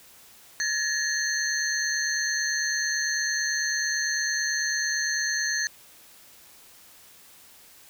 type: tone cluster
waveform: sine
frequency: 1705 / 1854 / 4309 / 6230 Hz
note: G#6 / A#6 / C#8 / G8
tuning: +45 / -10 / -50 / -12 cents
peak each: -28 / -31 / -31 / -30 dBFS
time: 0.6-5.67 s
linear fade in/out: 0 ms
effects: white hiss -52 dBFS RMS until 7.89 s